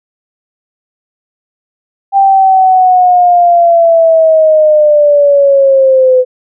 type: linear sweep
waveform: sine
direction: down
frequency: 790 to 504 Hz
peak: -3 dBFS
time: 2.12-6.25 s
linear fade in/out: 50 ms
effects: none